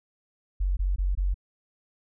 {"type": "tone bursts", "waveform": "sine", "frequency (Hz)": 46.57, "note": "F#1", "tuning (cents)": 12, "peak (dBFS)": -22, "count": 4, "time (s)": [0.6, 1.343], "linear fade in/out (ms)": 10, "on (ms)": 170, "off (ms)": 21, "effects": []}